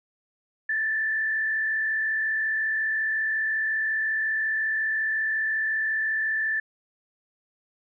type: tone with frequency modulation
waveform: sine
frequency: 1760 Hz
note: A6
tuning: in tune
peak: -23 dBFS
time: 0.69-6.6 s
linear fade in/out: 5 ms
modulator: 45.5 Hz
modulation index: 0.67
effects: none